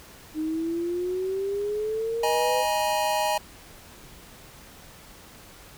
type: exponential sweep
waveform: sine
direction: up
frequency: 307.2 to 513 Hz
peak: -25 dBFS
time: 0.34-2.65 s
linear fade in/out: 50 ms
type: chord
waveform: square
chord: D# suspended fourth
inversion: none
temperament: equal with one note detuned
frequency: 622.3 / 830.6 / 956.9 Hz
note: D#5 / G#5 / A#5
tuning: 0 / 0 / +45 cents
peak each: -28 / -27 / -29 dBFS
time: 2.23-3.38 s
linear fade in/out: 5 ms
effects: pink hiss -48 dBFS RMS until 5.77 s